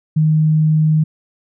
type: tone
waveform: sine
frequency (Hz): 155.56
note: D#3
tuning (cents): 0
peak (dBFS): -10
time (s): 0.16-1.04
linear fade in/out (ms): 10
effects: none

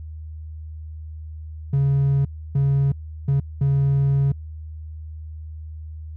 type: tone bursts at uneven times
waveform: triangle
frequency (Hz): 138.59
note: C#3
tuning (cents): 0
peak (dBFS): -13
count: 4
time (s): 1.73-2.25 / 2.55-2.92 / 3.28-3.4 / 3.61-4.32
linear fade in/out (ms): 5
effects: tanh soft clip ceiling -10 dBFS + added 78 Hz sine -32 dBFS peak until 6.16 s

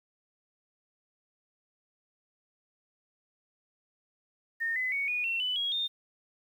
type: tone with pitch steps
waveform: sine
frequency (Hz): 1832 / 2021 / 2230 / 2460 / 2713 / 2993 / 3302 / 3643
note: A#6 / B6 / C#7 / D#7 / E7 / F#7 / G#7 / A#7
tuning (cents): -31 / +39 / +10 / -20 / +49 / +19 / -11 / -41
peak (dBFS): -28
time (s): 4.6-5.88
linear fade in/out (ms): 20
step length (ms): 160
effects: 10-bit

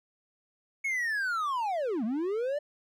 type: linear two-way sweep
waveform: triangle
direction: down then up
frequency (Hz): 2219 to 205.3 to 603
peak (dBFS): -26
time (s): 0.84-2.59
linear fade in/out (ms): 10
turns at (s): 2.04
effects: none

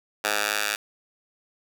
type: tone with high-pass filter sweep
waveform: 10% pulse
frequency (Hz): 104.2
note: G#2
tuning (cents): +6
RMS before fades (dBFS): -26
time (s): 0.24-0.76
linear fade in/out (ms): 5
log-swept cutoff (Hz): 940 to 1700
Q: 0.83
effects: none

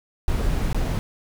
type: noise with dropouts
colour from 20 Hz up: brown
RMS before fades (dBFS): -22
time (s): 0.28-0.99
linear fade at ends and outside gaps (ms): 0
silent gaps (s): 0.729-0.746
effects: none

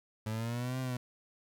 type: linear two-way sweep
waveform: 30% pulse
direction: up then down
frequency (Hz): 107.1 to 130.81 to 122.5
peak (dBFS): -31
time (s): 0.26-0.97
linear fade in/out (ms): 5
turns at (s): 0.8
effects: 11-bit

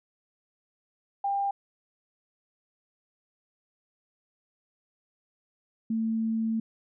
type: tone pair in turn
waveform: sine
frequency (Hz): 797 / 223.7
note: G5 / A3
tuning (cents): +28 / +29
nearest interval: octave + minor seventh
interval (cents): 2199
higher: first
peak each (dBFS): -25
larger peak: neither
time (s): 1.24-1.51 / 5.9-6.6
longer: second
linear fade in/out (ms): 5
effects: none

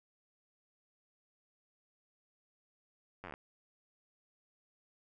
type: slowing click train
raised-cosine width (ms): 0.5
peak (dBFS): -30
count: 9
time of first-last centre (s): 3.24-3.339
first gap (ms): 10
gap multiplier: 1.06
effects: none

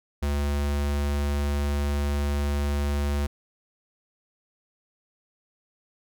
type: tone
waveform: square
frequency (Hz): 72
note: D2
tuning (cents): -34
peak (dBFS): -24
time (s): 0.22-3.27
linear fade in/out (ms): 10
effects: none

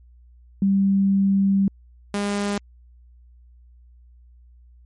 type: tone pair in turn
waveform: sine / sawtooth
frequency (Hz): 196 / 203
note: G3 / G#3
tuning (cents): 0 / -39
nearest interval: minor second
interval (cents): 61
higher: second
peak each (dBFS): -15 / -18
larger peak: first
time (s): 0.62-1.68 / 2.14-2.58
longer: first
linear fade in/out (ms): 2
effects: added 60 Hz sine -47 dBFS peak until 4.85 s + MP3 48 kbps

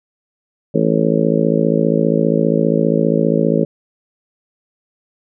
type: harmonic tone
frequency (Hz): 55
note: A1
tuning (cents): 0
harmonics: 3 / 4 / 5 / 6 / 7 / 8 / 9 / 10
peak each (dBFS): -18 / -18 / -21 / -21 / -27 / -19 / -23 / -21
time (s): 0.74-3.65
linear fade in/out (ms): 10
effects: none

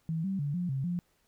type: tone with pitch steps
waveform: sine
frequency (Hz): 162 / 192.8 / 143.8 / 177.5 / 134.4 / 175.7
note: E3 / G3 / D3 / F3 / C3 / F3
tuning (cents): -30 / -28 / -36 / +28 / +47 / +11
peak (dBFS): -29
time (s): 0.09-0.99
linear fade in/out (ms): 0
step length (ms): 150
effects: pink hiss -71 dBFS RMS until 1.27 s

